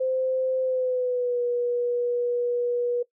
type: tone with pitch glide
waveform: sine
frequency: 519 to 484.2 Hz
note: C5 to B4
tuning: -14 to -34 cents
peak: -22 dBFS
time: 0-3.03 s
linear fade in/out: 10 ms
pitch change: -120 cents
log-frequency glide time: 0.62-1.42 s
effects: noise-tail reverb RT60 0.1 s tail -19 dB re dry